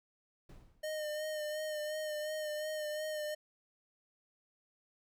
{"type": "noise with exponential decay", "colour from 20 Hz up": "brown", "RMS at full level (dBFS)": -48, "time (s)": [0.49, 1.05], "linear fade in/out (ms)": 5, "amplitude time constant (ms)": 120}
{"type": "tone with vibrato", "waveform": "square", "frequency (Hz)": 611, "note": "D#5", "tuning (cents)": -32, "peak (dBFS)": -37, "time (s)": [0.83, 3.35], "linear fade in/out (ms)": 10, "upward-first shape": "sine", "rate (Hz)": 2.8, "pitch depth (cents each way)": 29}
{"effects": []}